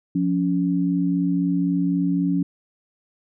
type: tone pair together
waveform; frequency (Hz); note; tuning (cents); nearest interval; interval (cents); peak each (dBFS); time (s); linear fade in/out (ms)
sine; 176.83 / 280.7; F3 / C#4; +22 / +22; minor sixth; 800; -21; 0.15-2.43; 5
effects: none